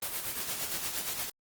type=noise with tremolo; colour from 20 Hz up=white; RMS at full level=-33 dBFS; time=0.02-1.3 s; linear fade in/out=5 ms; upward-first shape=sine; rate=8.6 Hz; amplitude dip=50%; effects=Opus 24 kbps